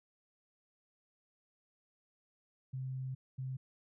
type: tone bursts at uneven times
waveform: sine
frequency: 130.81 Hz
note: C3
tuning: in tune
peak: -37 dBFS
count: 2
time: 2.73-3.15 / 3.38-3.57 s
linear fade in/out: 10 ms
effects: none